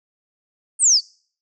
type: exponential sweep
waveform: sine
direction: down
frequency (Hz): 9160 to 4325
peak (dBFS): -11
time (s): 0.79-1.01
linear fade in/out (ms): 50
effects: noise-tail reverb RT60 0.5 s tail -26 dB re dry